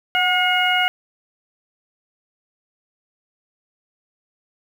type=harmonic tone with a mistuned harmonic; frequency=720 Hz; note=F#5; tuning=47 cents flat; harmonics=1 / 2 / 3 / 4; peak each=-21 / -21 / -21 / -21 dBFS; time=0.15-0.88 s; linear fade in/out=0 ms; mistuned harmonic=1; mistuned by=+38 cents; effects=7-bit